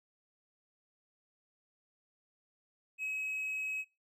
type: tone with hard clipping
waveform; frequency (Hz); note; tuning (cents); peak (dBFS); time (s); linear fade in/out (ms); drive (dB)
sine; 2555; D#7; +45; -35; 2.98-3.85; 50; 2
effects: noise-tail reverb RT60 0.3 s tail -25 dB re dry

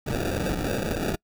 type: noise with sample-and-hold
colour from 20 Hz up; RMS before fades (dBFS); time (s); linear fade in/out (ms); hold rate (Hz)
white; -27; 0.06-1.16; 10; 1050
effects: noise-tail reverb RT60 0.1 s tail -26 dB re dry

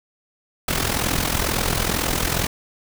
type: noise with amplitude modulation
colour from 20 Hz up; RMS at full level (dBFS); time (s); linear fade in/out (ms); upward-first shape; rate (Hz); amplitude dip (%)
pink; -19; 0.68-2.47; 5; sine; 42.1; 70
effects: none

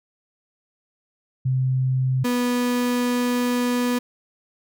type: tone pair in turn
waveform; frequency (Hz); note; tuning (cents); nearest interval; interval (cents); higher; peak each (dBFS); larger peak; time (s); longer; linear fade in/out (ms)
sine / 35% pulse; 130 / 245.3; C3 / B3; -11 / -12; major seventh; 1099; second; -18; neither; 1.45-2.24 / 2.24-3.99; second; 10
effects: none

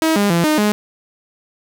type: tone with pitch steps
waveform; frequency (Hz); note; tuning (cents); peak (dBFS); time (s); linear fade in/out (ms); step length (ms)
sawtooth; 320.1 / 203.3 / 169.9 / 306.7 / 209.2; D#4 / G#3 / F3 / D#4 / G#3; +49 / -37 / -47 / -25 / +13; -9; 0.02-0.72; 0; 140
effects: none

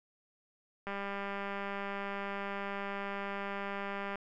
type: click train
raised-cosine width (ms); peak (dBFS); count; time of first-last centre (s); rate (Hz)
0.5; -24; 655; 0.87-4.156; 199
effects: none

